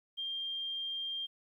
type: tone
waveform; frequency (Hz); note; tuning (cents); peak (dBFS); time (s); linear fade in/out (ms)
sine; 3193; G7; +31; -35; 0.17-1.27; 20
effects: 12-bit